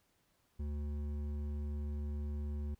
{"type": "tone with hard clipping", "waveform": "triangle", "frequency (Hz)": 73.42, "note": "D2", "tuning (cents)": 0, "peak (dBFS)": -38, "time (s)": [0.59, 2.75], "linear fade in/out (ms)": 10, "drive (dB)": 13, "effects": ["pink hiss -75 dBFS RMS until 2.79 s"]}